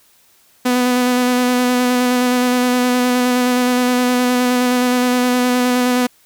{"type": "tone with vibrato", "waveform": "sawtooth", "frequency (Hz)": 248.5, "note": "B3", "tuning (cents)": 11, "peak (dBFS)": -9, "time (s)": [0.65, 6.07], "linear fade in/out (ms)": 10, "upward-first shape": "square", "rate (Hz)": 9.6, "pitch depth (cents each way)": 12, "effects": ["white hiss -53 dBFS RMS until 6.25 s"]}